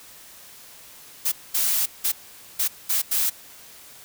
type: noise bursts at uneven times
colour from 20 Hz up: blue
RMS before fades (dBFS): -22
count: 6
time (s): 1.25-1.32 / 1.54-1.86 / 2.04-2.12 / 2.59-2.68 / 2.89-3.02 / 3.11-3.3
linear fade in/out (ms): 10
effects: white hiss -46 dBFS RMS until 4.04 s